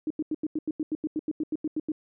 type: tone bursts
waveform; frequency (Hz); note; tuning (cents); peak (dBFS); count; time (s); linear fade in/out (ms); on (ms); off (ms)
sine; 309; D#4; -12; -25; 16; 0.07-1.919; 2; 34; 87
effects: none